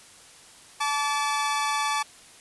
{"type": "tone pair together", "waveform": "sawtooth", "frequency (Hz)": [869.1, 1153], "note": ["A5", "D6"], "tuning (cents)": [-22, -32], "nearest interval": "perfect fourth", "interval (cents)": 490, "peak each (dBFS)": -23, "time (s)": [0.8, 2.03], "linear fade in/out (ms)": 10, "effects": ["white hiss -50 dBFS RMS until 2.4 s", "resampled to 24000 Hz"]}